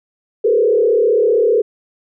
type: tone with frequency modulation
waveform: sine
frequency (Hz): 449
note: A4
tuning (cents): +35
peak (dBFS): -10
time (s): 0.44-1.62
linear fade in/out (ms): 10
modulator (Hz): 35.5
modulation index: 1.4
effects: none